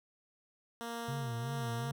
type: tone with tremolo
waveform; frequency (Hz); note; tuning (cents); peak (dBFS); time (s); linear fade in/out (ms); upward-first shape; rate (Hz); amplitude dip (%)
10% pulse; 233.1; A#3; 0; -30; 0.81-1.91; 0; sine; 1.4; 35
type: tone with vibrato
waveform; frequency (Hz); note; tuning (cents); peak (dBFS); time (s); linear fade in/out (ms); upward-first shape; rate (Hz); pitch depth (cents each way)
triangle; 127.7; C3; -42; -34; 1.08-1.92; 5; sine; 2.7; 160
effects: none